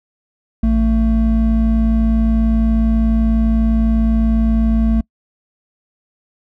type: tone pair together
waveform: triangle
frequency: 55.9 / 223.6 Hz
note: A1 / A3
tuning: +28 / +28 cents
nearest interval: 2 octaves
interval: 2400 cents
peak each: -12 dBFS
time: 0.63-5.01 s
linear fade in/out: 5 ms
effects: noise-tail reverb RT60 0.1 s tail -26 dB re dry